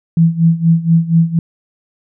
sine tone with tremolo, 165.6 Hz, E3, 8 cents sharp, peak -5 dBFS, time 0.17-1.39 s, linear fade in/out 2 ms, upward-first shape sine, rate 4.2 Hz, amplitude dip 85%, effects none

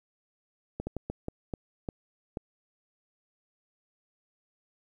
slowing click train, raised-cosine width 2 ms, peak -20 dBFS, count 8, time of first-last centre 0.8-2.372 s, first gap 70 ms, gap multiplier 1.38, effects 10-bit

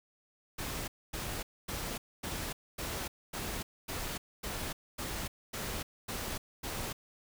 pink noise bursts, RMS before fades -38 dBFS, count 12, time 0.58-6.93 s, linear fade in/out 10 ms, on 300 ms, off 250 ms, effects none

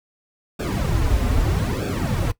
brown noise with flanger, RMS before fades -21 dBFS, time 0.59-2.32 s, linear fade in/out 10 ms, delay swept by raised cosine 0.99 to 6.29 ms, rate 0.79 Hz, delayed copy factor -0.9, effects noise-tail reverb RT60 0.1 s tail -18 dB re dry

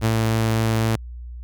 sawtooth tone with ADSR envelope, 112 Hz, A2, 31 cents sharp, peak -12 dBFS, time 0.01-0.96 s, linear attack 41 ms, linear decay 53 ms, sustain -2 dB, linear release 3 ms, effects added 60 Hz sine -32 dBFS peak until 1.43 s

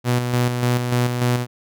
sawtooth tone with tremolo, 122.6 Hz, B2, 12 cents flat, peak -12 dBFS, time 0.04-1.47 s, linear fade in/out 50 ms, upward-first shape square, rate 3.4 Hz, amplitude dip 45%, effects none

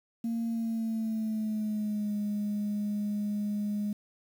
sine tone with pitch glide, 230 to 207.3 Hz, A#3 to G#3, -23 to -3 cents, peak -27 dBFS, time 0.24-3.93 s, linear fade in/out 5 ms, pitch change -180 cents, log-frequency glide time 0.45-2.15 s, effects tanh soft clip ceiling -26 dBFS + 9-bit

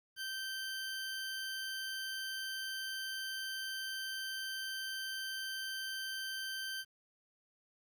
20% pulse tone, 1556 Hz, G6, 13 cents flat, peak -34 dBFS, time 0.16-6.85 s, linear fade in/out 50 ms, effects 11-bit

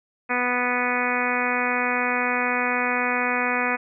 harmonic tone, 246.9 Hz, B3, in tune, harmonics 1 / 2 / 3 / 4 / 5 / 6 / 7 / 8 / 9 / 10, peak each -30 / -30 / -30 / -30 / -30 / -30 / -30 / -30 / -30 / -30 dBFS, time 0.29-3.77 s, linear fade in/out 20 ms, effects none

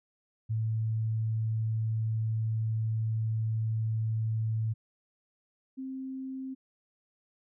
sine tone pair in turn, 110.9 / 263.8 Hz, A2 / C4, +14 / +14 cents, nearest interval octave + minor third, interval 1500 cents, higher second, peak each -27 / -35 dBFS, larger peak first, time 0.49-4.74 / 5.77-6.55 s, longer first, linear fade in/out 20 ms, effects none

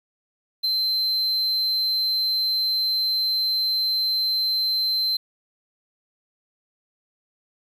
triangle tone with ADSR envelope, 4100 Hz, C8, 36 cents flat, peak -17 dBFS, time 0.63-5.17 s, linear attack 17 ms, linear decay 6 ms, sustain -2 dB, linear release 6 ms, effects 9-bit

